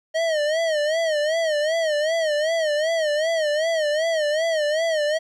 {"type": "tone with vibrato", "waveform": "square", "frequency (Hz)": 626, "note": "D#5", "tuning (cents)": 10, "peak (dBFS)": -20, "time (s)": [0.14, 5.19], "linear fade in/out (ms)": 20, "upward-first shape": "sine", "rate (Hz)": 2.6, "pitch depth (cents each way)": 110, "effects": ["low-pass 6000 Hz 12 dB/octave", "10-bit"]}